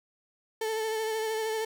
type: tone with vibrato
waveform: 35% pulse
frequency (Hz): 440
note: A4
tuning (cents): 0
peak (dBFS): -27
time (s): 0.61-1.65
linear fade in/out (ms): 5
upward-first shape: sine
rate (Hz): 13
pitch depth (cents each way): 27
effects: none